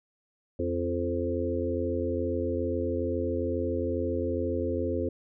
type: harmonic tone with a mistuned harmonic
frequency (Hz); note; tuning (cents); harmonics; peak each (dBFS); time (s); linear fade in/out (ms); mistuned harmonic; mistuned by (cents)
87.31; F2; 0; 1 / 3 / 4 / 5 / 6; -33 / -33 / -33 / -33 / -33; 0.59-5.09; 5; 4; -25
effects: none